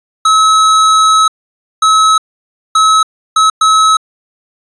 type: tone bursts at uneven times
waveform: square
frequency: 1289 Hz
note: E6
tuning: 39 cents flat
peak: -6 dBFS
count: 5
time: 0.25-1.28 / 1.82-2.18 / 2.75-3.03 / 3.36-3.5 / 3.61-3.97 s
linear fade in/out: 5 ms
effects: resampled to 22050 Hz